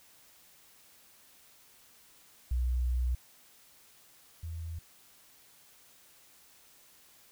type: tone pair in turn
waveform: sine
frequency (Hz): 61.8 / 82.49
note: B1 / E2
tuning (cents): +2 / +2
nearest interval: perfect fourth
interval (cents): 500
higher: second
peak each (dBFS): -26 / -36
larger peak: first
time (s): 2.51-3.15 / 4.43-4.79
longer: first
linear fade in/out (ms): 5
effects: tanh soft clip ceiling -22 dBFS + white hiss -60 dBFS RMS until 7.31 s